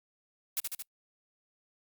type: noise with echo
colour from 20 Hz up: blue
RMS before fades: -31 dBFS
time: 0.57-0.6 s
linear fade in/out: 0 ms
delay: 74 ms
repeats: 3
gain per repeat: -3 dB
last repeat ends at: 0.822 s
effects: noise-tail reverb RT60 0.1 s tail -26 dB re dry + Opus 48 kbps